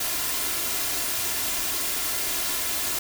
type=noise with comb filter; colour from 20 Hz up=white; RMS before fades=-27 dBFS; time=0-2.99 s; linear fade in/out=5 ms; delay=2.9 ms; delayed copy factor=+0.5; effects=none